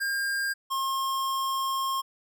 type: tone pair in turn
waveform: square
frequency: 1607 / 1072.5 Hz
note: G6 / C6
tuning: +43 / +42 cents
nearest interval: perfect fifth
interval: 701 cents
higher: first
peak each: -27 dBFS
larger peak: neither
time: 0-0.54 / 0.7-2.02 s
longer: second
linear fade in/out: 20 ms
effects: none